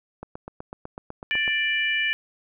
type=click train; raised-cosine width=1 ms; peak=-21 dBFS; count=11; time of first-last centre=0.23-1.478 s; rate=8.01 Hz
type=harmonic tone; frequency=589 Hz; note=D5; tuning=5 cents sharp; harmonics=3 / 4 / 5; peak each=-25 / -25 / -28 dBFS; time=1.31-2.13 s; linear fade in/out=0 ms
effects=none